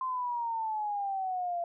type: exponential sweep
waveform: sine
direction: down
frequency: 1046.5 to 682 Hz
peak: -30 dBFS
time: 0.01-1.64 s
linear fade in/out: 2 ms
effects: none